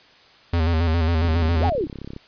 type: tone with vibrato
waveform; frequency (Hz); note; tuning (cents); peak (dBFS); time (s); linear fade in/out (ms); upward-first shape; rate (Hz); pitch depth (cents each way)
square; 82.41; E2; 0; -18; 0.53-1.7; 5; square; 7.3; 58
type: click train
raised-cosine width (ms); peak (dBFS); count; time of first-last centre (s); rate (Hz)
3; -21; 33; 1.22-2.164; 33.9
type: linear two-way sweep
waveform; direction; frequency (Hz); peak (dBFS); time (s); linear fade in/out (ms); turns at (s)
sine; up then down; 167.1 to 843 to 218.2; -20; 1.59-1.88; 50; 1.65
effects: white hiss -51 dBFS RMS until 2.27 s + resampled to 11025 Hz